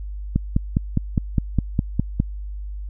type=click train; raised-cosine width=5 ms; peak=-5 dBFS; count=10; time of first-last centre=0.36-2.2 s; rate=4.89 Hz; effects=added 50 Hz sine -28 dBFS peak until 2.89 s